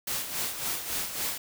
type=noise with tremolo; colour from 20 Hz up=white; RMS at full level=-30 dBFS; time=0.07-1.38 s; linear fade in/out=5 ms; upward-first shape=sine; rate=3.6 Hz; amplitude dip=60%; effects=none